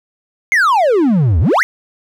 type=exponential two-way sweep; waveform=triangle; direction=down then up; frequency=2200 to 73.42 to 2200 Hz; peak=-7 dBFS; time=0.52-1.63 s; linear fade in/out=0 ms; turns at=1.4 s; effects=none